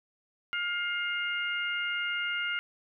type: harmonic tone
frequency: 707 Hz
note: F5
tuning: 21 cents sharp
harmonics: 2 / 3 / 4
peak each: -32 / -34 / -35 dBFS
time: 0.53-2.59 s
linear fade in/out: 0 ms
effects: none